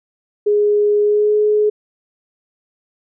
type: tone with pitch glide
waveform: sine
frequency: 415.3 to 422.1 Hz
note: G#4 to G#4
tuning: 0 to +28 cents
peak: -11 dBFS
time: 0.46-1.7 s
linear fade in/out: 10 ms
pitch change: +28 cents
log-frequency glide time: 1.02-1.35 s
effects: none